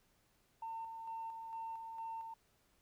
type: tone with tremolo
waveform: sine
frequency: 904 Hz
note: A5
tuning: 47 cents sharp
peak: -40 dBFS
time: 0.62-2.34 s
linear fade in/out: 5 ms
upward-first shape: square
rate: 2.2 Hz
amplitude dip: 40%
effects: tanh soft clip ceiling -37 dBFS + pink hiss -74 dBFS RMS until 2.81 s